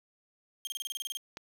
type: tone bursts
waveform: sawtooth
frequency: 3200 Hz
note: G7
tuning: 35 cents sharp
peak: -32 dBFS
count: 11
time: 0.65-1.171 s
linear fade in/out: 0 ms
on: 21 ms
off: 29 ms
type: click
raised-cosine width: 0.2 ms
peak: -25 dBFS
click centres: 1.371 s
effects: 9-bit